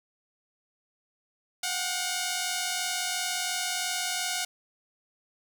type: tone pair together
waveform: 5% pulse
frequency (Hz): 722 / 764.9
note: F#5 / G5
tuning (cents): -43 / -43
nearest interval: minor second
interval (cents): 100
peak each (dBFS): -18 / -23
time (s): 1.63-4.45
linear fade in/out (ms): 5
effects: none